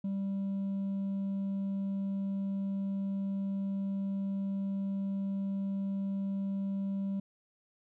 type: tone with hard clipping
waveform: triangle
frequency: 196 Hz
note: G3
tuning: in tune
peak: -30 dBFS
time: 0.04-7.2 s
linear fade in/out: 5 ms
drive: 1 dB
effects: none